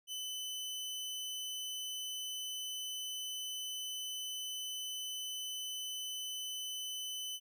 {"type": "tone", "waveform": "sawtooth", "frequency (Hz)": 3020, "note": "F#7", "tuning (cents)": 35, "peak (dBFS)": -36, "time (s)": [0.07, 7.4], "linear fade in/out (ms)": 50, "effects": []}